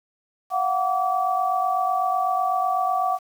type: tone cluster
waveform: sine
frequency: 696 / 744 / 1152 Hz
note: F5 / F#5 / D6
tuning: -6 / +9 / -34 cents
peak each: -27 / -22 / -25 dBFS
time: 0.5-3.19 s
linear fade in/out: 50 ms
effects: 8-bit